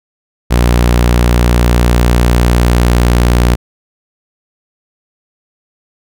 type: tone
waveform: sawtooth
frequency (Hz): 59.8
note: A#1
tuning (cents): +45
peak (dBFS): -3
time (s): 0.5-3.56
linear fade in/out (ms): 20
effects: none